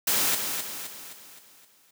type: noise with echo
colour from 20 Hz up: white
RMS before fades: -24 dBFS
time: 0.07-0.35 s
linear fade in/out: 5 ms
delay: 260 ms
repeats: 6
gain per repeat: -6 dB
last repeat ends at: 1.91 s
effects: high-pass 150 Hz 12 dB/octave